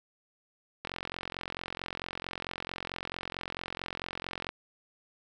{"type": "click train", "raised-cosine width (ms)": 0.3, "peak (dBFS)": -19, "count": 163, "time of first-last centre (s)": [0.85, 4.49], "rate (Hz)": 44.5, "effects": []}